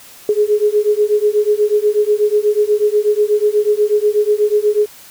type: beating tone pair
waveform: sine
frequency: 415.3 / 423.5 Hz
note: G#4 / G#4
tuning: 0 / +34 cents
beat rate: 8.2 Hz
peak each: -14 dBFS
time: 0.29-4.86 s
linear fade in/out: 2 ms
effects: white hiss -40 dBFS RMS until 5.1 s